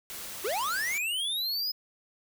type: noise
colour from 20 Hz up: white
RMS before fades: -40 dBFS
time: 0.1-0.98 s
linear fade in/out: 0 ms
type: linear sweep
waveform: square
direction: up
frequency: 349.2 to 5100 Hz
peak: -29 dBFS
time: 0.44-1.72 s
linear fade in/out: 10 ms
effects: none